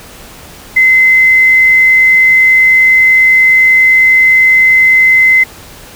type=tone with quantisation; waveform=sine; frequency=2055 Hz; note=C7; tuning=32 cents flat; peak=-3 dBFS; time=0.76-5.44 s; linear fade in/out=10 ms; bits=5; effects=pink hiss -33 dBFS RMS until 5.95 s